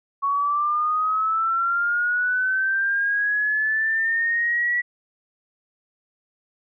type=linear sweep; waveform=sine; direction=up; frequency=1108.7 to 1946 Hz; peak=-19 dBFS; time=0.22-4.82 s; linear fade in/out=20 ms; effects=none